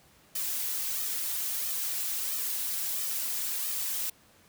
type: noise with flanger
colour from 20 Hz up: blue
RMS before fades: -32 dBFS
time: 0.35-4.1 s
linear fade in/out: 5 ms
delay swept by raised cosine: 1.6 to 4.2 ms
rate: 1.5 Hz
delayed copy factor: +0.7
effects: pink hiss -60 dBFS RMS until 4.48 s + high-pass 60 Hz 12 dB/octave